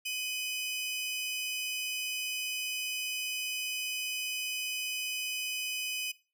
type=tone pair together; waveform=sawtooth; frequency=2505 / 3000 Hz; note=D#7 / F#7; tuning=+11 / +23 cents; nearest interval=minor third; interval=312 cents; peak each=-32 / -34 dBFS; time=0.05-6.12 s; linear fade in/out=10 ms; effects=noise-tail reverb RT60 0.3 s tail -17 dB re dry